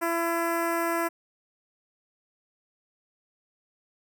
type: tone with notch filter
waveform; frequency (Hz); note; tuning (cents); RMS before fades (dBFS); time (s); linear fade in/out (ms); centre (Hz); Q
10% pulse; 336.1; E4; +34; -27; 0.01-1.09; 20; 4200; 0.56
effects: none